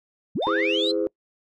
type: linear sweep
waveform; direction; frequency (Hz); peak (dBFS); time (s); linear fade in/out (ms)
sine; up; 109.8 to 4186; -22; 0.35-0.92; 10
type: tone with exponential decay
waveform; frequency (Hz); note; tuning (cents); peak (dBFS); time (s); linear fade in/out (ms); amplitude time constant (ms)
sine; 3600; A7; +39; -29; 0.42-0.93; 5; 110
type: chord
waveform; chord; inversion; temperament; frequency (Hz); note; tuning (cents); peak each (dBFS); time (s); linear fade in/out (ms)
sine; E augmented; none; just; 329.6 / 412 / 515; E4 / G#4 / B#4; 0 / -14 / -28; -25; 0.47-1.07; 0
effects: noise-tail reverb RT60 0.1 s tail -25 dB re dry + tanh soft clip ceiling -14 dBFS